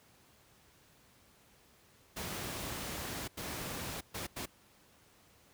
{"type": "noise bursts at uneven times", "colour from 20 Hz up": "pink", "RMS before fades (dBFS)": -40, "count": 4, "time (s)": [[2.16, 3.28], [3.37, 4.01], [4.14, 4.27], [4.36, 4.46]], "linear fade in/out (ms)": 10, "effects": ["pink hiss -64 dBFS RMS until 5.53 s", "high-pass 60 Hz 12 dB/octave"]}